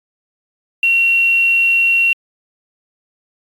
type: tone with quantisation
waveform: sine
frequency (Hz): 2736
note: F7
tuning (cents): -36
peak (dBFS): -10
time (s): 0.83-2.13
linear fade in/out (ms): 2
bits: 6
effects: AAC 64 kbps